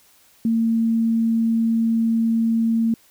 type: tone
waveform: sine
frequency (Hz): 227.3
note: A#3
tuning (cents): -43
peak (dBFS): -16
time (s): 0.45-2.94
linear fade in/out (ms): 2
effects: white hiss -55 dBFS RMS until 3.1 s